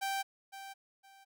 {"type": "tone with echo", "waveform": "sawtooth", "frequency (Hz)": 782, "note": "G5", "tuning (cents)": -4, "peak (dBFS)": -29, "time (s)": [0.01, 0.23], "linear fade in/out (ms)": 20, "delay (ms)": 510, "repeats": 2, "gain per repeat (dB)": -12, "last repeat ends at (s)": 1.25, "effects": []}